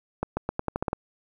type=accelerating click train; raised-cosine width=1 ms; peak=-12 dBFS; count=9; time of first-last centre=0.23-0.931 s; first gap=140 ms; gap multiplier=0.86; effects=9-bit